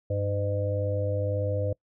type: harmonic tone with a mistuned harmonic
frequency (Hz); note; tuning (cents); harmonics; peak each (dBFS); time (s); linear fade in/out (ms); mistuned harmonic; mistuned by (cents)
101.6; G#2; -38; 1 / 3 / 5 / 6; -27 / -39 / -30 / -34; 0.1-1.73; 5; 1; -42
effects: noise-tail reverb RT60 0.1 s tail -25 dB re dry